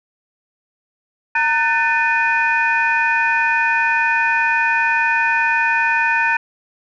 sine tone cluster, 919 / 1504 / 1779 / 2472 Hz, A#5 / F#6 / A6 / D#7, -25 / +28 / +19 / -12 cents, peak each -19 dBFS, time 1.35-6.37 s, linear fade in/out 5 ms, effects tanh soft clip ceiling -5 dBFS

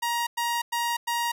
sawtooth tone bursts, 944 Hz, A#5, 22 cents sharp, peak -21 dBFS, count 4, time 0.02-1.32 s, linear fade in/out 10 ms, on 250 ms, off 100 ms, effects none

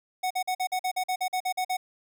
square tone bursts, 740 Hz, F#5, in tune, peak -26 dBFS, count 13, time 0.23-1.77 s, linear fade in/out 10 ms, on 76 ms, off 46 ms, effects none

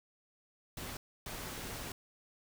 pink noise bursts at uneven times, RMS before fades -43 dBFS, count 2, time 0.77-0.97 / 1.26-1.92 s, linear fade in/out 2 ms, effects none

